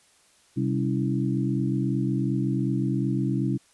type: harmonic tone with a mistuned harmonic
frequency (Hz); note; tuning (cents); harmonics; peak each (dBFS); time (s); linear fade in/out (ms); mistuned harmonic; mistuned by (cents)
65.41; C2; 0; 2 / 3 / 4 / 5; -26 / -28 / -29 / -30; 0.56-3.58; 20; 4; +110
effects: white hiss -60 dBFS RMS until 3.73 s + resampled to 24000 Hz